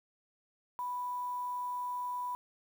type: tone with quantisation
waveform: sine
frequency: 987.8 Hz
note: B5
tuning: in tune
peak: -34 dBFS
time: 0.79-2.35 s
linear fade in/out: 0 ms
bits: 9
effects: none